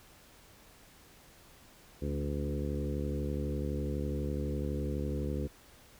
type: harmonic tone with a mistuned harmonic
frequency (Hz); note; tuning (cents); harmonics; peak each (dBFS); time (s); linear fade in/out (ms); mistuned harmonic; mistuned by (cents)
72; D2; -34; 1 / 2 / 3 / 4 / 5 / 6 / 7; -35 / -38 / -40 / -41 / -42 / -43 / -43; 2.01-5.48; 20; 3; +24
effects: pink hiss -58 dBFS RMS until 5.99 s